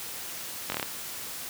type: slowing click train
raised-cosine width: 0.3 ms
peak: -13 dBFS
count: 6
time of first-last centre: 0.7-0.828 s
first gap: 21 ms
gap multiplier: 1.1
effects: white hiss -38 dBFS RMS until 1.49 s + high-pass 80 Hz 12 dB/octave